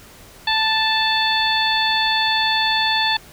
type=harmonic tone; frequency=880 Hz; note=A5; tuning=in tune; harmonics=1 / 2 / 3 / 4 / 5; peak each=-21 / -22 / -26 / -21 / -24 dBFS; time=0.47-3.17 s; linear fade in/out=5 ms; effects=pink hiss -44 dBFS RMS until 3.32 s